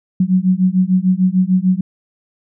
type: beating tone pair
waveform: sine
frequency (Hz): 181.8 / 188.5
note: F#3 / F#3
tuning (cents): -30 / +32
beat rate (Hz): 6.7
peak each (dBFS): -14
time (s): 0.2-1.81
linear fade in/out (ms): 5
effects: none